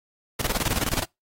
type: noise with tremolo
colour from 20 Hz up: pink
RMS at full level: -24 dBFS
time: 0.39-1.04 s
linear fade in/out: 10 ms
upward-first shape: square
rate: 19 Hz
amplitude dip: 80%
effects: noise-tail reverb RT60 0.2 s tail -26 dB re dry + AAC 48 kbps